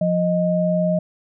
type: tone pair together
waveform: sine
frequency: 175.96 / 622 Hz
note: F3 / D#5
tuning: +13 / -1 cents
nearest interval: octave + minor seventh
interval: 2186 cents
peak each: -19 dBFS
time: 0.01-0.99 s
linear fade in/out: 5 ms
effects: none